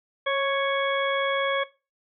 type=harmonic tone with a mistuned harmonic; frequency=554.4 Hz; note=C#5; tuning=in tune; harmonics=1 / 2 / 3 / 4 / 6; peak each=-25 / -28 / -30 / -31 / -33 dBFS; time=0.26-1.64 s; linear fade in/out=10 ms; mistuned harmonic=1; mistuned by=-19 cents; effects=noise-tail reverb RT60 0.3 s tail -19 dB re dry